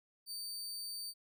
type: tone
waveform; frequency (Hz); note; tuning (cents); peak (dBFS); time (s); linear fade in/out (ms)
sawtooth; 4600; D8; -37; -38; 0.26-1.14; 50
effects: none